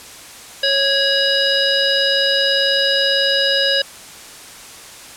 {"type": "harmonic tone with a mistuned harmonic", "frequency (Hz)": 551, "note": "C#5", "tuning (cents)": -11, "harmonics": [1, 3, 5, 7, 9], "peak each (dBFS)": [-20, -20, -20, -20, -20], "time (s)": [0.63, 3.82], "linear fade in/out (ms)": 5, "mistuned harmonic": 5, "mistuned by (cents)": 88, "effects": ["white hiss -37 dBFS RMS until 5.16 s", "low-pass 10000 Hz 12 dB/octave"]}